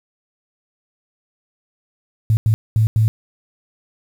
sine tone bursts at uneven times, 110 Hz, A2, in tune, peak -11 dBFS, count 4, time 2.3-2.37 / 2.46-2.54 / 2.76-2.87 / 2.96-3.08 s, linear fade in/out 0 ms, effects 7-bit

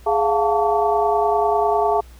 sine tone cluster, 417.1 / 688 / 718 / 887 / 1139 Hz, G#4 / F5 / F5 / A5 / C#6, +7 / -26 / +48 / +14 / +47 cents, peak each -20 / -20 / -25 / -21 / -26 dBFS, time 0.06-2.01 s, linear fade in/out 10 ms, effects added 60 Hz sine -41 dBFS peak until 2.19 s + pink hiss -51 dBFS RMS until 2.19 s

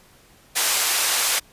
white band-pass noise, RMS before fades -21 dBFS, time 0.55-1.4 s, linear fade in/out 20 ms, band 620 to 11000 Hz, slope 12 dB/octave, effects pink hiss -53 dBFS RMS until 1.52 s + resampled to 32000 Hz

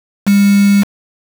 sine tone with quantisation, 200.9 Hz, G3, 43 cents sharp, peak -6 dBFS, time 0.26-0.84 s, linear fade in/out 20 ms, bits 3, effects none

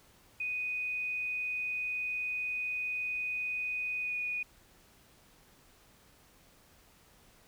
sine tone with pitch glide, 2489 to 2466 Hz, D#7 to D#7, 0 to -16 cents, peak -32 dBFS, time 0.4-4.43 s, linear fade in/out 5 ms, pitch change -16 cents, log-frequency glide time 4.01-4.14 s, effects pink hiss -62 dBFS RMS until 7.47 s

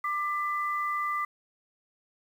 sine tone pair together, 1185.8 / 2000 Hz, D6 / B6, +16 / +21 cents, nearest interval major sixth, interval 905 cents, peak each -28 / -34 dBFS, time 0.04-1.25 s, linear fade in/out 5 ms, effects 9-bit

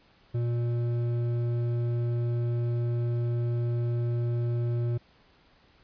triangle tone with hard clipping, 119.1 Hz, A#2, 38 cents sharp, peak -27 dBFS, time 0.34-4.98 s, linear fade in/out 10 ms, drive 12 dB, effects pink hiss -61 dBFS RMS until 5.83 s + resampled to 11025 Hz

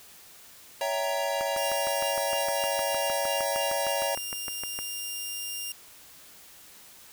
square chord, C# diminished seventh, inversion none, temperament equal with one note detuned, 560.8 / 659.3 / 784 / 932.3 Hz, C#5 / E5 / G5 / Bb5, +20 / 0 / 0 / 0 cents, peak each -31 / -33 / -36 / -34 dBFS, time 0.81-4.15 s, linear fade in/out 2 ms
click train, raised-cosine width 0.5 ms, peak -21 dBFS, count 23, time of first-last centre 1.41-4.789 s, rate 6.51 Hz
10% pulse tone, 2800 Hz, F7, 4 cents sharp, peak -24 dBFS, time 1.57-5.72 s, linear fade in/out 2 ms
effects white hiss -51 dBFS RMS until 7.12 s

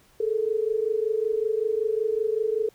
sine tone pair together, 425.9 / 451.2 Hz, G#4 / A4, +44 / +44 cents, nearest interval minor second, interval 100 cents, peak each -25 dBFS, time 0.2-2.69 s, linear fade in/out 5 ms, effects pink hiss -59 dBFS RMS until 2.74 s

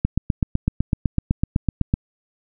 click train, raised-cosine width 5 ms, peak -5 dBFS, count 16, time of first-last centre 0.05-1.939 s, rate 7.94 Hz, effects none

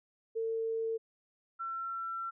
sine tone pair in turn, 450.7 / 1350.6 Hz, A4 / E6, +42 / +42 cents, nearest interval octave + perfect fifth, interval 1900 cents, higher second, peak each -31 / -35 dBFS, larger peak first, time 0.35-0.98 / 1.59-2.31 s, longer second, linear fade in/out 20 ms, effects none

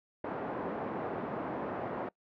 white band-pass noise, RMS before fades -37 dBFS, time 0.24-2.09 s, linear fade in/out 5 ms, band 170 to 730 Hz, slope 12 dB/octave, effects noise-tail reverb RT60 0.1 s tail -22 dB re dry + low-pass 2000 Hz 12 dB/octave

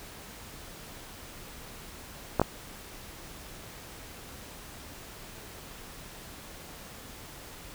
clicks, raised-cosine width 1 ms, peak -8 dBFS, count 2, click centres 2.397 / 2.416 s, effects pink hiss -46 dBFS RMS until 7.74 s

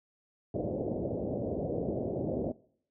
white low-pass noise, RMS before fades -33 dBFS, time 0.54-2.52 s, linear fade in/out 5 ms, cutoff 610 Hz, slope 48 dB/octave, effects noise-tail reverb RT60 0.6 s tail -21 dB re dry + high-pass 80 Hz 12 dB/octave

